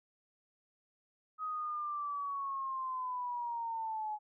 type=linear sweep; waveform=sine; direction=down; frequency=1265 to 841 Hz; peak=-35 dBFS; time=1.38-4.19 s; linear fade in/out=50 ms; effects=none